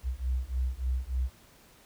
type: beating tone pair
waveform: sine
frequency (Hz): 61.9 / 65.3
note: B1 / C2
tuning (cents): +5 / -3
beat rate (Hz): 3.4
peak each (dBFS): -31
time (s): 0.03-1.3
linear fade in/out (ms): 50
effects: pink hiss -58 dBFS RMS until 1.85 s